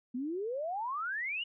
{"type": "exponential sweep", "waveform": "sine", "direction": "up", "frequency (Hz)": [237.4, 2962], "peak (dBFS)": -33, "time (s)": [0.14, 1.44], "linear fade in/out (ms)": 10, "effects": []}